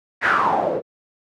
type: noise with low-pass filter sweep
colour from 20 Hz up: white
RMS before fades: -19 dBFS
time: 0.21-0.82 s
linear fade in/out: 50 ms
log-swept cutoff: 1800 to 440 Hz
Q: 5.8
effects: high-pass 150 Hz 12 dB/octave

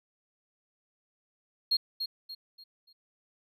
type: tone with echo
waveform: triangle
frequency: 4255 Hz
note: C8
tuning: 28 cents sharp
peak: -20 dBFS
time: 1.71-1.77 s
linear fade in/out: 10 ms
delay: 290 ms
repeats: 4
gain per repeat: -9 dB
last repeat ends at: 2.93 s
effects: tanh soft clip ceiling -20 dBFS

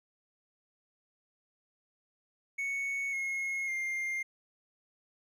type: tone with pitch steps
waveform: triangle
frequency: 2217 / 2163 / 2110 Hz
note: C#7 / C#7 / C7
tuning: 0 / -43 / +14 cents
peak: -30 dBFS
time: 2.58-4.23 s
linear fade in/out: 10 ms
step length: 550 ms
effects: none

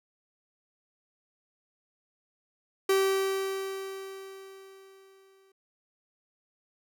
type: tone with exponential decay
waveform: 45% pulse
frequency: 386.7 Hz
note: G4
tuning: 24 cents flat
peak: -21 dBFS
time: 2.89-5.52 s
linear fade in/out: 5 ms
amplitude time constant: 570 ms
effects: none

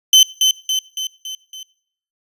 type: tone with echo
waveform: 30% pulse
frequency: 3063 Hz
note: G7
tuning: 41 cents flat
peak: -3 dBFS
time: 0.13-0.23 s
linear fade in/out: 2 ms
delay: 280 ms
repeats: 5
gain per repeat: -5 dB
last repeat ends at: 1.63 s
effects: noise-tail reverb RT60 0.6 s tail -21 dB re dry + resampled to 32000 Hz

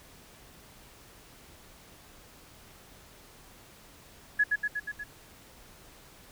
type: tone with echo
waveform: sine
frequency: 1687 Hz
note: G#6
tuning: 27 cents sharp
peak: -20 dBFS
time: 4.39-4.44 s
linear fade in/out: 10 ms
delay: 120 ms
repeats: 5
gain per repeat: -3 dB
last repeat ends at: 5.04 s
effects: pink hiss -54 dBFS RMS until 6.31 s

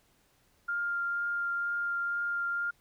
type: tone with vibrato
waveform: sine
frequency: 1400 Hz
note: F6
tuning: 4 cents sharp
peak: -29 dBFS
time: 0.68-2.71 s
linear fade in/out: 10 ms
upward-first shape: triangle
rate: 2.1 Hz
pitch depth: 10 cents each way
effects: pink hiss -68 dBFS RMS until 2.8 s

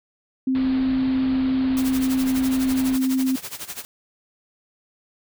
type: tone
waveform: sine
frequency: 261.6 Hz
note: C4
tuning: in tune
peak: -18 dBFS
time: 0.47-3.36 s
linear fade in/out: 5 ms
type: low-pass noise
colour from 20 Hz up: pink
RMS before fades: -36 dBFS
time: 0.55-2.96 s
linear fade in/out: 0 ms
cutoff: 4600 Hz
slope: 96 dB/octave
type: noise with tremolo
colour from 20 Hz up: white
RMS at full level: -31 dBFS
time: 1.77-3.85 s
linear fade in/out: 0 ms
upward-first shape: sine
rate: 12 Hz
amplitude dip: 85%
effects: none

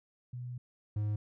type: tone pair in turn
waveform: sine / triangle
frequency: 123.47 / 105.15 Hz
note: B2 / G#2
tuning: 0 / +22 cents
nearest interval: minor third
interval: 278 cents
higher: first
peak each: -38 / -28 dBFS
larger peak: second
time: 0.33-0.58 / 0.96-1.16 s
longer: first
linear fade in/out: 5 ms
effects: none

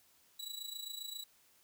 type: tone with amplitude modulation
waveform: sawtooth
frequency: 3919 Hz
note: B7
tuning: 14 cents flat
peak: -36 dBFS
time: 0.39-1.24 s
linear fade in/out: 10 ms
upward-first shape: sine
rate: 27.5 Hz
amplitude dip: 75%
effects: white hiss -68 dBFS RMS until 1.63 s

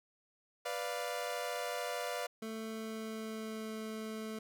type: chord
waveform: sawtooth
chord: B diminished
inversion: none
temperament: equal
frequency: 493.9 / 587.3 / 698.5 Hz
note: B4 / D5 / F5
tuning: 0 / 0 / 0 cents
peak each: -37 dBFS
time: 0.65-2.27 s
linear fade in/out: 10 ms
type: tone with pitch glide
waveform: 25% pulse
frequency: 221.5 to 218.8 Hz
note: A3 to A3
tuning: +12 to -9 cents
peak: -36 dBFS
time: 2.42-4.39 s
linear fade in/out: 5 ms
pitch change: -21 cents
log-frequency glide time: 2.66-3.77 s
effects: none

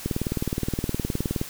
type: click train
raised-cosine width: 3 ms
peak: -12 dBFS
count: 27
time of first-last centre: 0.06-1.414 s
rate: 19.2 Hz
effects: white hiss -39 dBFS RMS until 1.49 s

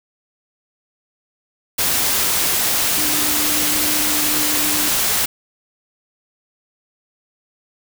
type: tone in noise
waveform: sine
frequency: 300.3 Hz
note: D4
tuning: 39 cents sharp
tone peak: -27 dBFS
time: 2.97-4.89 s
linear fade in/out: 10 ms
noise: white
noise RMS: -18 dBFS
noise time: 1.78-5.26 s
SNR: -12 dB
effects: none

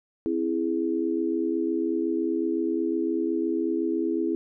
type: chord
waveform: sine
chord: C augmented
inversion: none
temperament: equal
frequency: 261.6 / 329.6 / 415.3 Hz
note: C4 / E4 / G#4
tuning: 0 / 0 / 0 cents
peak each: -30 / -25 / -30 dBFS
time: 0.26-4.35 s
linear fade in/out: 0 ms
effects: none

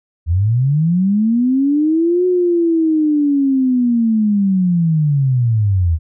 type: linear two-way sweep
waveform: sine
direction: up then down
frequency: 77.3 to 366.1 to 77.3 Hz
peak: -11 dBFS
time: 0.26-5.99 s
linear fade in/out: 50 ms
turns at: 2.26 s
effects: none

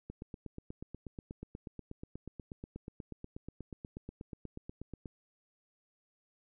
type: click train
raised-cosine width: 3 ms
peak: -30 dBFS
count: 42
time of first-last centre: 0.1-5.058 s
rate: 8.27 Hz
effects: none

